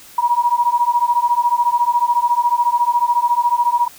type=beating tone pair; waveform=sine; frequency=952 / 966 Hz; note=A#5 / B5; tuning=+36 / -39 cents; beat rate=14 Hz; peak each=-16 dBFS; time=0.18-3.88 s; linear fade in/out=5 ms; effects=white hiss -42 dBFS RMS until 3.98 s